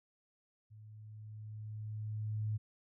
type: tone with level ramp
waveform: sine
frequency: 107.4 Hz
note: A2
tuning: 41 cents flat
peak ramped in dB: -52 to -32 dBFS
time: 0.7-2.58 s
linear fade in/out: 20 ms
effects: none